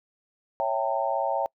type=chord; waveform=sine; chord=C# diminished seventh; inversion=none; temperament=equal with one note detuned; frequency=554.4 / 659.3 / 784 / 908.9 Hz; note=C#5 / E5 / G5 / Bb5; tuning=0 / 0 / 0 / -44 cents; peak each=-29 dBFS; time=0.6-1.46 s; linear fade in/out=0 ms; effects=noise-tail reverb RT60 0.1 s tail -26 dB re dry